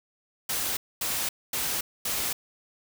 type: noise bursts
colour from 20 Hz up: white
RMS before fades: -29 dBFS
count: 4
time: 0.49-2.33 s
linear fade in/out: 5 ms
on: 280 ms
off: 240 ms
effects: none